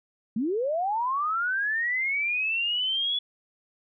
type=linear sweep; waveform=sine; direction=up; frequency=202 to 3421 Hz; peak=-24 dBFS; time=0.36-3.19 s; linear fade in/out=5 ms; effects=none